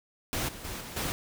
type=noise with level steps; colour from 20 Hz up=pink; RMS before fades=-31 / -44 / -38 / -42 / -32 dBFS; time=0.33-1.12 s; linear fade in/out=0 ms; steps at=0.48 / 0.64 / 0.8 / 0.96 s; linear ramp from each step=10 ms; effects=none